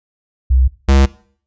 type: tone pair in turn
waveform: sine / square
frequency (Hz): 64.2 / 68.02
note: C2 / C#2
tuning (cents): -32 / -32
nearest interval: minor second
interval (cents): 100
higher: second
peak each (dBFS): -8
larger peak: neither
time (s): 0.5-0.68 / 0.88-1.06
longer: neither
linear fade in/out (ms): 10
effects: noise-tail reverb RT60 0.5 s tail -20 dB re dry + resampled to 16000 Hz